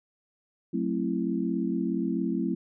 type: chord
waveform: sine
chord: F# half-diminished seventh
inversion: none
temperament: just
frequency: 185 / 222 / 266.4 / 333 Hz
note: F#3 / A3 / C4 / E4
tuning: 0 / +16 / +31 / +18 cents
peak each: -31 dBFS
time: 0.73-2.55 s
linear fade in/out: 10 ms
effects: none